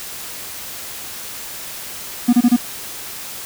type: tone bursts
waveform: triangle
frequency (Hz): 242.2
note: B3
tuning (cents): -34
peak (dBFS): -6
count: 4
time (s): 2.28-2.565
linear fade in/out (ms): 10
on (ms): 51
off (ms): 27
effects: white hiss -31 dBFS RMS until 3.45 s